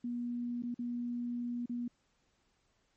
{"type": "tone with dropouts", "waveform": "sine", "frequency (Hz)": 240.8, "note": "B3", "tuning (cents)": -44, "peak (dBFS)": -34, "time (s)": [0.04, 1.88], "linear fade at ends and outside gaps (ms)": 5, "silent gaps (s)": [[0.624, 0.634], [0.744, 0.79], [1.659, 1.694]], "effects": ["pink hiss -75 dBFS RMS until 2.96 s", "MP3 32 kbps"]}